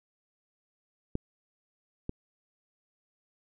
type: clicks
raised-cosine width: 3 ms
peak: -17 / -20 dBFS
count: 2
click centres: 1.154 / 2.094 s
effects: none